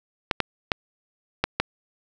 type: clicks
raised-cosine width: 0.3 ms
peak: -4 dBFS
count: 5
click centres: 0.312 / 0.403 / 0.718 / 1.44 / 1.6 s
effects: none